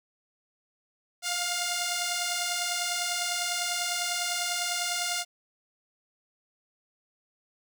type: beating tone pair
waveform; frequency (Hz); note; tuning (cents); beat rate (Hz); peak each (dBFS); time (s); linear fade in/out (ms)
5% pulse; 698.5 / 708.5; F5 / F5; 0 / +25; 10; -22 / -18; 1.22-5.25; 50
effects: none